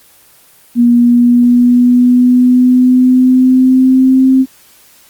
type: tone with pitch glide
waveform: sine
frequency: 239.3 to 262.5 Hz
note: A#3 to C4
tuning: +46 to +6 cents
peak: -4 dBFS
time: 0.75-4.46 s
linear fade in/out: 50 ms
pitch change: +160 cents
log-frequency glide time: 0.92-4.29 s
effects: white hiss -44 dBFS RMS until 5.09 s + Opus 24 kbps